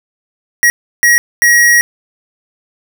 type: tone bursts at uneven times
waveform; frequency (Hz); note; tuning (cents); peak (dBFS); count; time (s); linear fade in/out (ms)
square; 1900; A#6; +33; -6; 3; 0.63-0.7 / 1.03-1.18 / 1.42-1.81; 0
effects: none